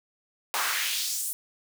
pink noise with high-pass filter sweep, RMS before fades -29 dBFS, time 0.54-1.33 s, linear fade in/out 0 ms, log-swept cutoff 840 to 11000 Hz, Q 1.6, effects none

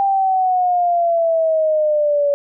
sine exponential sweep, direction down, 794 to 568 Hz, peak -13 dBFS, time 0-2.34 s, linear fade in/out 0 ms, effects none

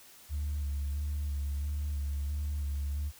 sine tone with vibrato, 72.2 Hz, D2, 29 cents flat, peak -29 dBFS, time 0.29-3.12 s, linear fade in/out 50 ms, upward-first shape square, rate 1.5 Hz, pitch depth 29 cents each way, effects tanh soft clip ceiling -28 dBFS + white hiss -55 dBFS RMS until 3.19 s

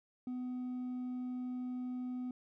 sine tone with hard clipping, 250.7 Hz, B3, 26 cents sharp, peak -38 dBFS, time 0.27-2.31 s, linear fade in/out 2 ms, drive 2 dB, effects none

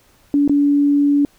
sine tone with dropouts, 286.6 Hz, D4, 42 cents flat, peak -11 dBFS, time 0.34-1.25 s, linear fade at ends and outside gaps 1 ms, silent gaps 0.478-0.495 s, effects pink hiss -54 dBFS RMS until 1.38 s

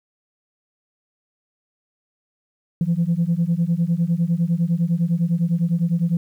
sine beating tone pair, 164.81 / 174.71 Hz, E3 / F3, 0 / +1 cents, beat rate 9.9 Hz, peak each -19 dBFS, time 2.81-6.17 s, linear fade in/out 2 ms, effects tanh soft clip ceiling -12 dBFS + 9-bit

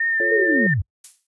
sine tone with vibrato, 1810 Hz, A6, 48 cents sharp, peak -18 dBFS, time 0-0.74 s, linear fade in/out 5 ms, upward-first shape triangle, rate 3.6 Hz, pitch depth 34 cents each way
sine chord, F augmented, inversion none, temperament equal, 349.2 / 440 / 554.4 Hz, F4 / A4 / C#5, 0 / 0 / 0 cents, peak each -26 dBFS, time 0.2-0.67 s, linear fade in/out 2 ms
sine linear sweep, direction down, 466.2 to 77.78 Hz, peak -18 dBFS, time 0.31-0.82 s, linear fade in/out 10 ms
violet noise with exponential decay, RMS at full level -31 dBFS, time 1.04-1.27 s, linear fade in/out 5 ms, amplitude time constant 48 ms
effects noise-tail reverb RT60 0.1 s tail -26 dB re dry + resampled to 24000 Hz

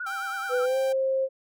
sine tone with vibrato, 1396.9 Hz, F6, in tune, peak -30 dBFS, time 0-0.66 s, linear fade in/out 5 ms, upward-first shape triangle, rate 9.3 Hz, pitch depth 140 cents each way
sawtooth tone, 786 Hz, G5, 4 cents sharp, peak -31 dBFS, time 0.06-0.93 s, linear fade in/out 10 ms
sine tone with pitch glide, 498.7 to 531.4 Hz, B4 to C5, +17 to +27 cents, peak -22 dBFS, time 0.49-1.29 s, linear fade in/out 50 ms, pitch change +110 cents, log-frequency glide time 0.63-0.77 s
effects none

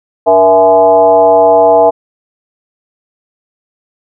sine tone with frequency modulation, 659 Hz, E5, 1 cent flat, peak -3 dBFS, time 0.26-1.91 s, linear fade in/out 20 ms, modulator 184 Hz, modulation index 1.1, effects none

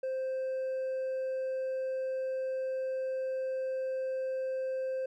sine tone with hard clipping, 523.3 Hz, C5, in tune, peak -32 dBFS, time 0.03-5.06 s, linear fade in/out 5 ms, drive 2 dB, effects none

